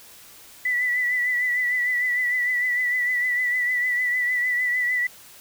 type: tone with vibrato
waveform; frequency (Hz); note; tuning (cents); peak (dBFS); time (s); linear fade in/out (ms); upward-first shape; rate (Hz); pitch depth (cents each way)
sine; 1975.5; B6; 0; -20; 0.65-5.07; 5; triangle; 6.6; 42
effects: white hiss -47 dBFS RMS until 5.4 s